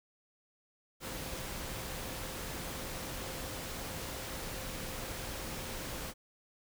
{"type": "tone in noise", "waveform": "sine", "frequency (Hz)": 523.3, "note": "C5", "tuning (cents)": 0, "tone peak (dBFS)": -51, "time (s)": [1, 6.14], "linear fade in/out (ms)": 50, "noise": "pink", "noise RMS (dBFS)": -41, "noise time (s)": [1, 6.14], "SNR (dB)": -13, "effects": []}